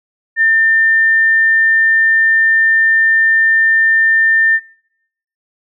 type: tone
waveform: sine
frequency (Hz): 1800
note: A6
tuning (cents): +39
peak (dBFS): -8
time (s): 0.36-4.6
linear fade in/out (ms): 50
effects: noise-tail reverb RT60 0.8 s tail -24 dB re dry